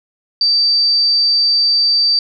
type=tone; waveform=sine; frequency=4650 Hz; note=D8; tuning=18 cents flat; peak=-10 dBFS; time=0.41-2.19 s; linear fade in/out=2 ms; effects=none